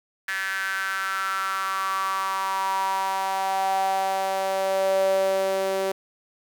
sawtooth tone with high-pass filter sweep, 192.3 Hz, G3, 33 cents flat, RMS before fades -25 dBFS, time 0.28-5.92 s, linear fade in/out 5 ms, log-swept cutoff 1700 to 470 Hz, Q 6.8, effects none

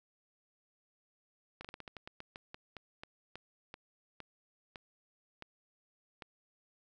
slowing click train, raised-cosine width 0.3 ms, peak -29 dBFS, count 19, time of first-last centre 1.61-6.222 s, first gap 36 ms, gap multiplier 1.2, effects none

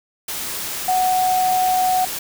sine tone in noise, 740 Hz, F#5, in tune, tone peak -15 dBFS, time 0.88-2.05 s, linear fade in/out 5 ms, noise white, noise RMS -27 dBFS, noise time 0.28-2.19 s, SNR +9 dB, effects none

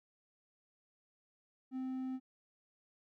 triangle tone, 259.7 Hz, C4, 13 cents flat, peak -35 dBFS, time 1.71-2.2 s, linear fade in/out 50 ms, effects none

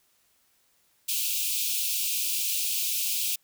white high-pass noise, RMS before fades -28 dBFS, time 1.08-3.36 s, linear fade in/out 10 ms, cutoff 2400 Hz, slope 96 dB/octave, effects white hiss -67 dBFS RMS until 3.43 s

